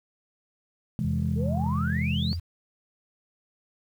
sine chord, C augmented, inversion none, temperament equal, 130.81 / 164.81 / 207.7 Hz, C3 / E3 / G#3, 0 / 0 / 0 cents, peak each -29 dBFS, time 0.99-2.33 s, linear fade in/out 0 ms
sine tone, 85 Hz, F2, 46 cents flat, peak -28 dBFS, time 1.04-2.4 s, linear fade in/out 10 ms
sine exponential sweep, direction up, 419.4 to 4978 Hz, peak -31 dBFS, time 1.35-2.37 s, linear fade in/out 50 ms
effects tanh soft clip ceiling -15 dBFS + 9-bit

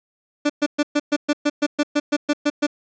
30% pulse tone bursts, 293.7 Hz, D4, in tune, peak -13 dBFS, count 14, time 0.45-2.668 s, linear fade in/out 10 ms, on 47 ms, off 120 ms, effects resampled to 16000 Hz + 8-bit

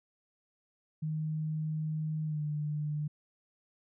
sine tone with pitch glide, 155.56 to 149.74 Hz, D#3 to D3, 0 to +34 cents, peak -31 dBFS, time 1.02-3.08 s, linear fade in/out 10 ms, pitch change -66 cents, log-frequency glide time 2.25-2.42 s, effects none

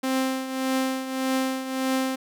sawtooth tone with tremolo, 262.5 Hz, C4, 6 cents sharp, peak -17 dBFS, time 0.03-2.16 s, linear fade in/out 10 ms, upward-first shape triangle, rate 1.7 Hz, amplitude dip 70%, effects none

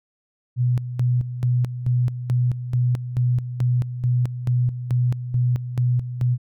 sine tone with tremolo, 123.47 Hz, B2, in tune, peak -16 dBFS, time 0.56-6.38 s, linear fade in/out 50 ms, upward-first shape square, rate 2.3 Hz, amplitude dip 70%, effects none

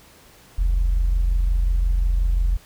sine tone pair together, 43.66 / 69.3 Hz, F1 / C#2, 0 / 0 cents, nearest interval minor sixth, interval 800 cents, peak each -15 / -27 dBFS, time 0.58-2.57 s, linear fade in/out 10 ms, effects tanh soft clip ceiling -13 dBFS + pink hiss -50 dBFS RMS until 2.65 s

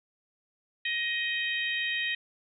harmonic tone, 627 Hz, D#5, 13 cents sharp, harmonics 3 / 4 / 5 / 6, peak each -31 / -33 / -35 / -37 dBFS, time 0.85-2.15 s, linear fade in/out 5 ms, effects none

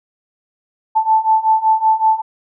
sine beating tone pair, 876 / 881.3 Hz, A5 / A5, -8 / +3 cents, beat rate 5.3 Hz, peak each -15 / -13 dBFS, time 0.95-2.22 s, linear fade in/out 20 ms, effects none

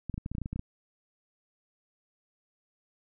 clicks, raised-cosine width 5 ms, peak -22 dBFS, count 12, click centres 0.097 / 0.142 / 0.179 / 0.261 / 0.316 / 0.351 / 0.383 / 0.417 / 0.459 / 0.53 / 0.56 / 0.594 s, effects none

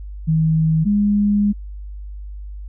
sine tone pair in turn, 159.1 / 205.4 Hz, D#3 / G#3, +39 / -19 cents, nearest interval major third, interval 442 cents, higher second, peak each -13 / -13 dBFS, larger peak neither, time 0.27-0.85 / 0.85-1.53 s, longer second, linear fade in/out 20 ms, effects added 50 Hz sine -29 dBFS peak until 2.68 s

